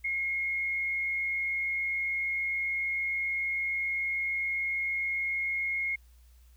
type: tone with frequency modulation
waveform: sine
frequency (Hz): 2155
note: C#7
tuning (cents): -49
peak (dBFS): -28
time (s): 0.04-5.96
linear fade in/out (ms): 10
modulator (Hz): 91.6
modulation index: 0.33
effects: added 60 Hz sine -54 dBFS peak until 6.56 s + white hiss -68 dBFS RMS until 6.56 s

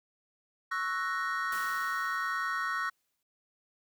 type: chord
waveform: triangle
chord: F# dominant seventh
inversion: second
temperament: equal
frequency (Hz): 1108.7 / 1318.5 / 1480 / 1864.7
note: C#6 / E6 / F#6 / A#6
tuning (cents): 0 / 0 / 0 / 0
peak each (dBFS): -34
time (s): 0.71-2.9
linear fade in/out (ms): 10
type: noise with exponential decay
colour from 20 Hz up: white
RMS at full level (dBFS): -43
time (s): 1.52-3.23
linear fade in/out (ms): 2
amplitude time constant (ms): 370
effects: none

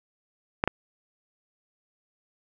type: clicks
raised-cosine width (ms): 0.5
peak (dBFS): -7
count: 2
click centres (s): 0.639 / 0.676
effects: none

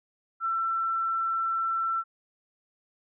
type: tone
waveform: sine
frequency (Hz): 1342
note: E6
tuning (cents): +31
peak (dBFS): -25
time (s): 0.4-2.04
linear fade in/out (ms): 50
effects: none

